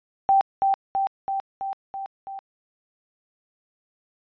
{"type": "tone with echo", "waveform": "sine", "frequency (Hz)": 781, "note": "G5", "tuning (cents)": -7, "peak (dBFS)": -14, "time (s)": [0.29, 0.41], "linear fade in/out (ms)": 0, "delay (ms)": 330, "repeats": 6, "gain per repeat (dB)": -3, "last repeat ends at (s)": 2.39, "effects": ["resampled to 11025 Hz"]}